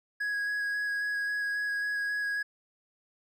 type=tone with vibrato; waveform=triangle; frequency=1661.2 Hz; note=G#6; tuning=in tune; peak=-27 dBFS; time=0.2-2.43 s; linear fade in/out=10 ms; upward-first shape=square; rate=3.7 Hz; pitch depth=9 cents each way; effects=none